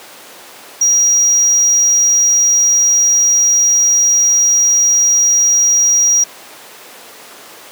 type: tone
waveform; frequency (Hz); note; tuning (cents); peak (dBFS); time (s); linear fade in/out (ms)
triangle; 5730; F8; +44; -7; 0.81-6.24; 5
effects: pink hiss -35 dBFS RMS until 7.71 s + high-pass 400 Hz 12 dB/octave